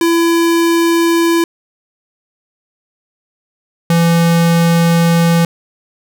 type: tone pair in turn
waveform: square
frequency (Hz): 335.8 / 168.32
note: E4 / E3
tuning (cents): +32 / +36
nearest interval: octave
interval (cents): 1196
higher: first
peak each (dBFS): -10 / -9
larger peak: second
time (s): 0.01-1.44 / 3.9-5.45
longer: second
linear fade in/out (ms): 2
effects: none